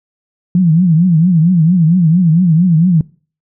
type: tone with vibrato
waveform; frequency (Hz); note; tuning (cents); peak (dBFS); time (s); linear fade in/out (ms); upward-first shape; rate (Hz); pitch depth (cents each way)
sine; 170.1; F3; -45; -6; 0.55-3.01; 2; triangle; 4.4; 190
effects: noise-tail reverb RT60 0.4 s tail -22 dB re dry